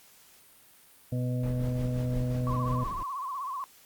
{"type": "harmonic tone", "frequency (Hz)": 124.5, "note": "B2", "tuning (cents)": 14, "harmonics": [1, 2, 4, 5], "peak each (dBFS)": [-28, -34, -40, -42], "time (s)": [1.12, 2.84], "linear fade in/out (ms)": 5}
{"type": "noise with tremolo", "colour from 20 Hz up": "brown", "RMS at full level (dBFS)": -36, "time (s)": [1.43, 3.03], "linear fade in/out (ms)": 2, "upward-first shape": "sine", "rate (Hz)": 5.7, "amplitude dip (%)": 55}
{"type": "tone with vibrato", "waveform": "sine", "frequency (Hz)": 1075, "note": "C6", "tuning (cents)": 47, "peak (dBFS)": -32, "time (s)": [2.47, 3.64], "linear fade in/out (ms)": 0, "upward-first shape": "sine", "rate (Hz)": 16, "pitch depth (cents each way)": 110}
{"effects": ["white hiss -57 dBFS RMS until 3.85 s", "Opus 48 kbps"]}